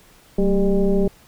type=tone with frequency modulation; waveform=sine; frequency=189.3 Hz; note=F#3; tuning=40 cents sharp; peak=-14 dBFS; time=0.38-1.08 s; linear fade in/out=5 ms; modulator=206 Hz; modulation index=1.4; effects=pink hiss -51 dBFS RMS until 1.27 s